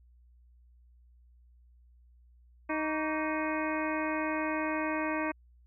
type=harmonic tone with a mistuned harmonic; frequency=311.1 Hz; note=D#4; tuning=in tune; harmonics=1 / 2 / 3 / 4 / 5 / 6 / 7 / 8; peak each=-33 / -36 / -38 / -39 / -40 / -41 / -41 / -42 dBFS; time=2.69-5.32 s; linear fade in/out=10 ms; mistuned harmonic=4; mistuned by=-140 cents; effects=added 60 Hz sine -57 dBFS peak until 5.66 s